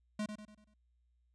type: tone with echo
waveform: square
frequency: 211.5 Hz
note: G#3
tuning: 32 cents sharp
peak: -35 dBFS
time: 0.19-0.26 s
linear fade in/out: 5 ms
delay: 96 ms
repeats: 5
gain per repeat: -7 dB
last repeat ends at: 0.74 s
effects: added 60 Hz sine -70 dBFS peak until 1.34 s + resampled to 22050 Hz